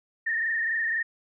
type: tone with frequency modulation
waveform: sine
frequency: 1819 Hz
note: A#6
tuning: 43 cents flat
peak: -24 dBFS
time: 0.26-1.03 s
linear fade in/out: 10 ms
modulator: 23.9 Hz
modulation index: 2.6
effects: none